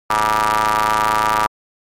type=ring-modulated tone; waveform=sawtooth; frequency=108.4 Hz; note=A2; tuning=25 cents flat; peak=-7 dBFS; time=0.1-1.47 s; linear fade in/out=5 ms; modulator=1070 Hz; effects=MP3 64 kbps